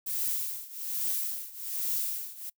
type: noise with tremolo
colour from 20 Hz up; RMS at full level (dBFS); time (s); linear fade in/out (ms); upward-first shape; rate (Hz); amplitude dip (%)
violet; -29; 0.06-2.5; 10; triangle; 1.2; 90
effects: noise-tail reverb RT60 0.1 s tail -25 dB re dry